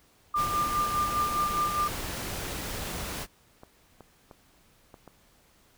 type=tone with tremolo; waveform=sine; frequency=1196 Hz; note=D6; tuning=31 cents sharp; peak=-23 dBFS; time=0.34-1.88 s; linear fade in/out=5 ms; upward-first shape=sine; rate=4.9 Hz; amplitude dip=55%
type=noise; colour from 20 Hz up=pink; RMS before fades=-35 dBFS; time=0.35-3.27 s; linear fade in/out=50 ms
type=clicks; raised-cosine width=1 ms; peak=-32 dBFS; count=7; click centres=2.892 / 3.198 / 3.634 / 4.007 / 4.312 / 4.942 / 5.077 s
effects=pink hiss -62 dBFS RMS until 5.77 s